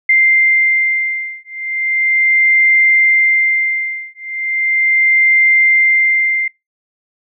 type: beating tone pair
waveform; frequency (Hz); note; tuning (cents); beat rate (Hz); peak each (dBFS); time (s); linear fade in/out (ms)
sine; 2093 / 2093.37; C7 / C7; 0 / 0; 0.37; -13; 0.09-6.48; 5
effects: noise-tail reverb RT60 0.2 s tail -23 dB re dry